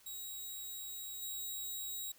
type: tone with level steps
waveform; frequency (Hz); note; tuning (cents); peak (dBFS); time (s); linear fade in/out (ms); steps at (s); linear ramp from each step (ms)
5% pulse; 3826; A#7; +44; -35 / -32; 0.06-2.12; 5; 1.22; 5
effects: white hiss -64 dBFS RMS until 2.18 s